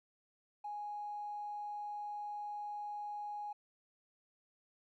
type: tone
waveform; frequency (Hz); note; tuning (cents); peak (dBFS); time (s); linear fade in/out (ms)
triangle; 830; G#5; -1; -36; 0.64-3.53; 10
effects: tanh soft clip ceiling -38 dBFS